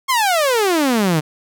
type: exponential sweep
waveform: sawtooth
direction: down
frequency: 1100 to 146.83 Hz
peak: -10 dBFS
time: 0.08-1.21 s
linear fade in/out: 20 ms
effects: none